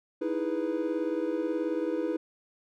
triangle chord, E major seventh, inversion third, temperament equal, 311.1 / 329.6 / 415.3 / 493.9 Hz, D#4 / E4 / G#4 / B4, 0 / 0 / 0 / 0 cents, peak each -31 / -30 / -34 / -31 dBFS, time 0.21-2.17 s, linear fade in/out 10 ms, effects none

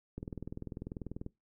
click train, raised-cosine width 3 ms, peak -27 dBFS, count 23, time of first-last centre 0.18-1.264 s, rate 20.3 Hz, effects noise-tail reverb RT60 0.2 s tail -23 dB re dry

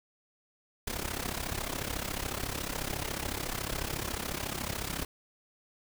pink noise with amplitude modulation, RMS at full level -32 dBFS, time 0.87-5.05 s, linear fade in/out 5 ms, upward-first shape sine, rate 34 Hz, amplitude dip 80%, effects none

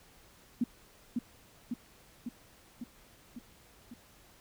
sine tone with echo, 240 Hz, B3, 49 cents flat, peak -25 dBFS, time 0.61-0.64 s, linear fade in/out 5 ms, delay 550 ms, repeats 6, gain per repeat -3 dB, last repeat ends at 3.94 s, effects pink hiss -60 dBFS RMS until 4.4 s

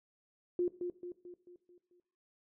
sine tone with echo, 354.5 Hz, F4, 26 cents sharp, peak -28 dBFS, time 0.59-0.68 s, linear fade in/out 2 ms, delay 220 ms, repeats 6, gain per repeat -6 dB, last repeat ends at 2 s, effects noise-tail reverb RT60 0.6 s tail -17 dB re dry

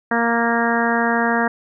harmonic tone, 233.1 Hz, A#3, in tune, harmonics 1 / 2 / 3 / 4 / 5 / 6 / 7 / 8, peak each -21 / -24 / -23 / -24 / -27 / -27 / -23 / -26 dBFS, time 0.11-1.48 s, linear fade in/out 5 ms, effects none

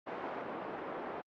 white band-pass noise, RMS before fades -41 dBFS, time 0.06-1.22 s, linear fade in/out 20 ms, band 280 to 850 Hz, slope 12 dB/octave, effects low-pass 3000 Hz 12 dB/octave + Opus 48 kbps

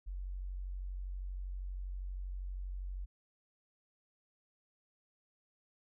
sine tone, 46.28 Hz, F#1, 1 cent sharp, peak -38 dBFS, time 0.06-3.06 s, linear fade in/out 20 ms, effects none

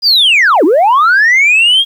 sine linear two-way sweep, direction down then up, 4978 to 276.9 to 3303 Hz, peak -3 dBFS, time 0.02-1.85 s, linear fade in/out 50 ms, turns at 0.64 s, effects tanh soft clip ceiling -3 dBFS + 7-bit

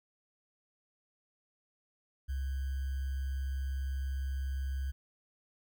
sine tone with sample-and-hold, 67.1 Hz, C2, 44 cents sharp, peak -32 dBFS, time 2.28-4.92 s, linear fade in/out 20 ms, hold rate 1575 Hz, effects none

